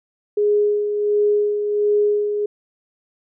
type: tone with tremolo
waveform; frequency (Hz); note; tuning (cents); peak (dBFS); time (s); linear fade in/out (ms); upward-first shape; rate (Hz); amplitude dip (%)
sine; 415.3; G#4; 0; -13; 0.37-2.46; 5; sine; 1.4; 50
effects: none

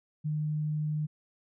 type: tone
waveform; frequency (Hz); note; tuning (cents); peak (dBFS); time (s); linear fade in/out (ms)
sine; 152.1; D#3; -39; -28; 0.24-1.07; 20
effects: none

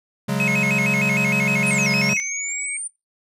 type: chord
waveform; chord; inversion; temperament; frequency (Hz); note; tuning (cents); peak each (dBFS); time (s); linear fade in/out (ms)
square; C# suspended fourth; none; equal; 138.59 / 185 / 207.7; C#3 / F#3 / G#3; 0 / 0 / 0; -25; 0.28-2.14; 10
type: tone with vibrato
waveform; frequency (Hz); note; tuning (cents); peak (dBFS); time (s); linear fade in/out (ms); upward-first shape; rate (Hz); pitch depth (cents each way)
triangle; 2352; D7; +2; -18; 0.4-2.2; 0; square; 6.5; 140
type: exponential two-way sweep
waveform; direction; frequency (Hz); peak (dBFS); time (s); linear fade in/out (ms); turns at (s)
sine; down then up; 9956 to 4978 to 9250; -26; 1.66-2.88; 10; 1.91
type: tone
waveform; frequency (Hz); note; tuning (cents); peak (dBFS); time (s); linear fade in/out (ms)
sine; 2248; C#7; +24; -28; 2.16-2.77; 2
effects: noise-tail reverb RT60 0.2 s tail -19 dB re dry + resampled to 32000 Hz

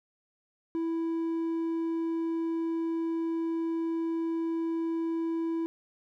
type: tone with hard clipping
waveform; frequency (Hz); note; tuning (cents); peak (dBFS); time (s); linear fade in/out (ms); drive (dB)
sine; 329.6; E4; 0; -29; 0.75-5.66; 0; 3
effects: none

